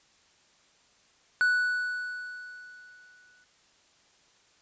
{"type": "tone with exponential decay", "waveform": "triangle", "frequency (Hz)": 1480, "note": "F#6", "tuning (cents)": 0, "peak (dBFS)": -18, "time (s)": [1.41, 3.44], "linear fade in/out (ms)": 0, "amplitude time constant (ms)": 440, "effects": ["white hiss -63 dBFS RMS until 4.61 s", "resampled to 16000 Hz"]}